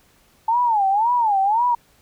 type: tone with vibrato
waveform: sine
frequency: 870 Hz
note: A5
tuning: 20 cents flat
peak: -15 dBFS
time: 0.48-1.75 s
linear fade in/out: 5 ms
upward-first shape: sine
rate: 1.9 Hz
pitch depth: 210 cents each way
effects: pink hiss -57 dBFS RMS until 2.01 s